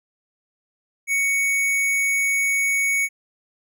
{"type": "tone", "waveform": "square", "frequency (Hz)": 2228, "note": "C#7", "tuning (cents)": 8, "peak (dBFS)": -19, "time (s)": [1.07, 3.09], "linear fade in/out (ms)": 50, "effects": []}